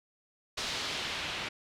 white noise with low-pass filter sweep, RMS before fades -36 dBFS, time 0.57-1.49 s, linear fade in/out 10 ms, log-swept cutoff 4600 to 2900 Hz, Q 1.4, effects none

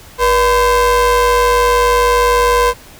square ring-modulated tone, 266.7 Hz, C4, 33 cents sharp, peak -7 dBFS, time 0.18-2.74 s, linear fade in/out 50 ms, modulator 750 Hz, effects pink hiss -39 dBFS RMS until 2.99 s

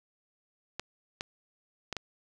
clicks, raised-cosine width 0.2 ms, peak -17 dBFS, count 4, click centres 0.796 / 1.209 / 1.927 / 1.967 s, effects none

